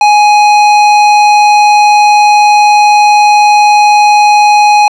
square tone, 834 Hz, G#5, 7 cents sharp, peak -3 dBFS, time 0.01-4.88 s, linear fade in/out 2 ms, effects low-pass 5000 Hz 12 dB/octave

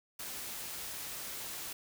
white noise, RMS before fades -42 dBFS, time 0.19-1.73 s, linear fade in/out 5 ms, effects none

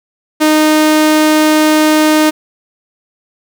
sawtooth tone, 308.3 Hz, D#4, 16 cents flat, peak -3 dBFS, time 0.4-2.31 s, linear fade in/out 20 ms, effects none

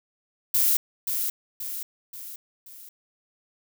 violet noise with echo, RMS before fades -21 dBFS, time 0.54-0.77 s, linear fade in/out 5 ms, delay 530 ms, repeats 4, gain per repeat -6 dB, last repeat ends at 2.89 s, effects none

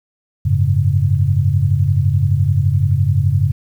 sine chord, F# suspended second, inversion none, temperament equal with one note detuned, 92.13 / 103.83 / 138.59 Hz, F#2 / G#2 / C#3, -7 / 0 / 0 cents, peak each -16 dBFS, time 0.45-3.52 s, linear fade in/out 10 ms, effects 8-bit

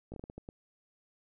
slowing click train, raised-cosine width 2 ms, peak -30 dBFS, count 8, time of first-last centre 0.12-0.489 s, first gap 18 ms, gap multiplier 1.35, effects none

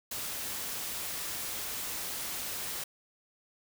white noise, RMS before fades -37 dBFS, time 0.11-2.84 s, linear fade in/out 5 ms, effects none

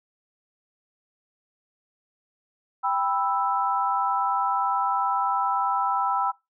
sine chord, E minor, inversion first, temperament just, 791.1 / 988.9 / 1318.5 Hz, G5 / B5 / E6, +16 / +2 / 0 cents, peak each -26 dBFS, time 2.83-6.32 s, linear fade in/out 20 ms, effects noise-tail reverb RT60 0.2 s tail -20 dB re dry

